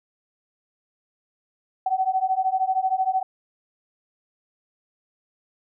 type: beating tone pair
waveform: sine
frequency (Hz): 750 / 763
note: F#5 / G5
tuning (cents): +23 / -47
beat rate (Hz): 13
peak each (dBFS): -23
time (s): 1.86-3.23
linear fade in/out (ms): 5
effects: none